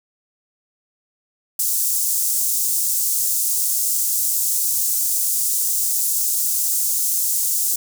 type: high-pass noise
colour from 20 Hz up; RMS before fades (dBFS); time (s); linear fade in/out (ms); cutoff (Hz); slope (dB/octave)
pink; -20; 1.59-7.76; 5; 6900; 24
effects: none